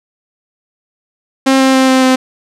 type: tone with pitch steps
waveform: sawtooth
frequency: 266.8 / 264.8 / 262.8 / 260.9 / 258.9 Hz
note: C4 / C4 / C4 / C4 / C4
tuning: +34 / +21 / +8 / -5 / -18 cents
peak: -3 dBFS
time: 1.46-2.16 s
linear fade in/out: 10 ms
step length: 140 ms
effects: low-pass 9000 Hz 12 dB/octave